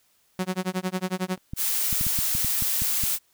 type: tone with tremolo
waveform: sawtooth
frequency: 185 Hz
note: F#3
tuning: in tune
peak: -19 dBFS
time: 0.39-1.38 s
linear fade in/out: 0 ms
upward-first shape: sine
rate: 11 Hz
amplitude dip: 100%
type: clicks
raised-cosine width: 5 ms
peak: -19 dBFS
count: 10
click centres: 1.535 / 1.928 / 2.011 / 2.067 / 2.189 / 2.351 / 2.447 / 2.623 / 2.82 / 3.037 s
type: noise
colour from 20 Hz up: blue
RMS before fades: -25 dBFS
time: 1.56-3.19 s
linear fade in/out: 50 ms
effects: white hiss -65 dBFS RMS until 3.33 s